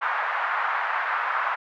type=band-pass noise; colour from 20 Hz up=white; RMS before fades=-26 dBFS; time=0.01-1.56 s; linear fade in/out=20 ms; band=840 to 1600 Hz; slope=24 dB/octave; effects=none